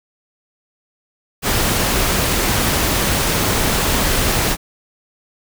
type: noise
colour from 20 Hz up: pink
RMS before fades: -17 dBFS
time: 1.42-4.57 s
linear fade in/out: 50 ms
effects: none